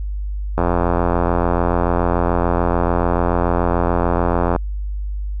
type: click train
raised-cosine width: 1 ms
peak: -3 dBFS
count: 347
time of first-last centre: 0.58-4.562 s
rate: 86.9 Hz
effects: added 50 Hz sine -21 dBFS peak until 5.4 s